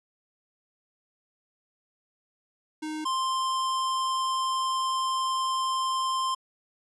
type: tone pair in turn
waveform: square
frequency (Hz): 309.3 / 1048.2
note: D#4 / C6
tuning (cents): -10 / +3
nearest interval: octave + major sixth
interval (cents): 2113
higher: second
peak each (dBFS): -32 / -26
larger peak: second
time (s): 2.82-3.05 / 3.05-6.35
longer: second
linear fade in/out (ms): 10
effects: resampled to 24000 Hz